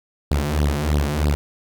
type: tone with flanger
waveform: sawtooth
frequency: 73.42 Hz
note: D2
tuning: in tune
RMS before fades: -20 dBFS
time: 0.31-1.35 s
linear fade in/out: 0 ms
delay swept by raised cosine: 0.21 to 6.01 ms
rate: 3.1 Hz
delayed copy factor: +1
effects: none